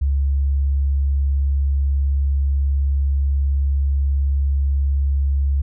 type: tone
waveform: sine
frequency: 69.3 Hz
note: C#2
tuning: in tune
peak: -15 dBFS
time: 0.01-5.62 s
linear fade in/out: 10 ms
effects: none